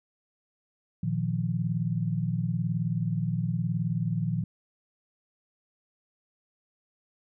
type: chord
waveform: sine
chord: Bb suspended fourth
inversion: none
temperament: equal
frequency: 116.54 / 155.56 / 174.61 Hz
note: Bb2 / Eb3 / F3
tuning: 0 / 0 / 0 cents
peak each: -30 dBFS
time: 1.03-4.44 s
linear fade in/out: 5 ms
effects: none

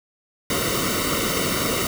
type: noise with comb filter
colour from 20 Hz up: pink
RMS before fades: -23 dBFS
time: 0.5-1.87 s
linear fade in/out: 2 ms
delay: 1.2 ms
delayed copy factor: -0.85
effects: none

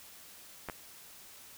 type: clicks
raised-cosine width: 0.5 ms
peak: -23 dBFS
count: 2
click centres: 0.687 / 0.698 s
effects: white hiss -53 dBFS RMS until 1.57 s

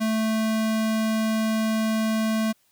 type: tone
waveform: square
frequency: 220 Hz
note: A3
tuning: in tune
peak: -22 dBFS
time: 0-2.53 s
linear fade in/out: 20 ms
effects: white hiss -65 dBFS RMS until 2.71 s

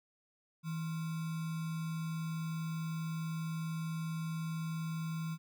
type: tone with sample-and-hold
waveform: sine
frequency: 162.3 Hz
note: E3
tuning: 27 cents flat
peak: -35 dBFS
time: 0.63-5.38 s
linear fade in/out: 50 ms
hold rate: 1225 Hz
effects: none

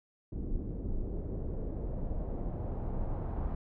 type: noise with low-pass filter sweep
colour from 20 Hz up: brown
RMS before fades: -35 dBFS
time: 0.32-3.55 s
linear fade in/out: 5 ms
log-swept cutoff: 320 to 950 Hz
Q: 1.5
effects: none

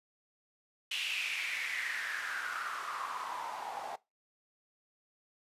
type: noise with band-pass filter sweep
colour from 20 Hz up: white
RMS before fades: -38 dBFS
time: 0.91-3.96 s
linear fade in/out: 5 ms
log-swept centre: 2900 to 750 Hz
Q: 5.9
effects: noise-tail reverb RT60 0.2 s tail -19 dB re dry + resampled to 32000 Hz

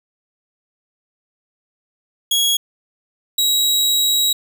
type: tone pair in turn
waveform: sawtooth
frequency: 3322 / 3851 Hz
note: G#7 / B7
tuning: 0 / -44 cents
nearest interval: minor third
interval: 256 cents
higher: second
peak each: -11 dBFS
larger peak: neither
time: 2.31-2.57 / 3.38-4.33 s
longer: second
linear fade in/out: 5 ms
effects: none

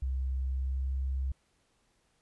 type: tone with pitch glide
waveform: sine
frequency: 65.41 to 66.36 Hz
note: C2 to C2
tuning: 0 to +25 cents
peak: -29 dBFS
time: 0.02-1.32 s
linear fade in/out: 5 ms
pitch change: +25 cents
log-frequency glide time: 0.42-0.96 s
effects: pink hiss -72 dBFS RMS until 2.21 s + resampled to 24000 Hz

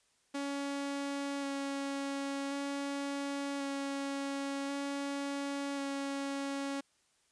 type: tone with vibrato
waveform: sawtooth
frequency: 278.9 Hz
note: C#4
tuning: 11 cents sharp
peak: -31 dBFS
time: 0.34-6.81 s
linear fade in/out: 10 ms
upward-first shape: square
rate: 0.46 Hz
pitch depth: 10 cents each way
effects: white hiss -72 dBFS RMS until 7.31 s + resampled to 22050 Hz

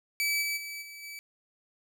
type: tone with level steps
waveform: sawtooth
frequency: 2300 Hz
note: D7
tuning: 37 cents flat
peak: -23 / -26 / -34 / -40 / -37 dBFS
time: 0.2-1.19 s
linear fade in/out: 0 ms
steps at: 0.41 / 0.56 / 0.81 / 1.02 s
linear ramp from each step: 20 ms
effects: none

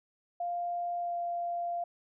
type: tone with pitch glide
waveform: sine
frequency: 698.5 to 693.3 Hz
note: F5 to F5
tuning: 0 to -13 cents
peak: -31 dBFS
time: 0.4-1.84 s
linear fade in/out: 5 ms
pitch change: -13 cents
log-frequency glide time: 0.99-1.16 s
effects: none

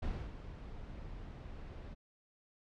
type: noise with ADSR envelope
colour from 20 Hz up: brown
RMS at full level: -37 dBFS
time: 0.02-1.95 s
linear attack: 9 ms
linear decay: 290 ms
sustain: -10 dB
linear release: 24 ms
effects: low-pass 4000 Hz 12 dB/octave

